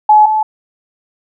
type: tone pair in turn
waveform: sine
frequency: 851 / 863.9 Hz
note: G#5 / A5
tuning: +42 / -32 cents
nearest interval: unison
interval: 26 cents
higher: second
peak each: -3 / -10 dBFS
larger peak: first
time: 0.09-0.26 / 0.26-0.43 s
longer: neither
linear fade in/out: 5 ms
effects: none